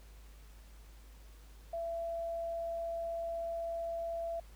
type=tone; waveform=sine; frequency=671 Hz; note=E5; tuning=31 cents sharp; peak=-35 dBFS; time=1.73-4.4 s; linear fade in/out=5 ms; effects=added 52 Hz sine -52 dBFS peak until 4.55 s + pink hiss -63 dBFS RMS until 4.55 s